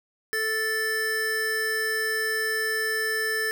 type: tone pair together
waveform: square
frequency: 440 / 1760 Hz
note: A4 / A6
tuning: 0 / 0 cents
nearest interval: 2 octaves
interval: 2400 cents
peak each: -31 / -26 dBFS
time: 0.33-3.51 s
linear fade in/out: 0 ms
effects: none